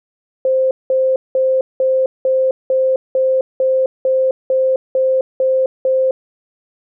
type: tone bursts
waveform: sine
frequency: 523.3 Hz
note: C5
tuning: in tune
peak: -11 dBFS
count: 13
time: 0.45-6.11 s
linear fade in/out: 2 ms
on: 260 ms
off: 190 ms
effects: none